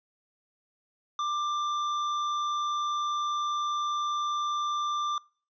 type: tone with hard clipping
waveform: sine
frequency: 1185 Hz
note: D6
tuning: 15 cents sharp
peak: -29 dBFS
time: 1.19-5.18 s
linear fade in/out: 2 ms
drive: 9 dB
effects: noise-tail reverb RT60 0.4 s tail -23 dB re dry + resampled to 16000 Hz